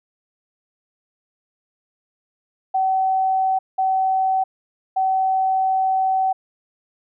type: tone bursts at uneven times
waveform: sine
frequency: 761 Hz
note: F#5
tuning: 48 cents sharp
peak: -16 dBFS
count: 3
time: 2.74-3.59 / 3.78-4.44 / 4.96-6.33 s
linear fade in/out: 10 ms
effects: none